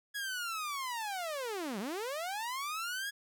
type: linear two-way sweep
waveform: sawtooth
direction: down then up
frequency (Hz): 1679 to 183 to 1679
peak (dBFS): -32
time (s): 0.14-3.11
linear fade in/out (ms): 20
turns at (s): 1.79
effects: none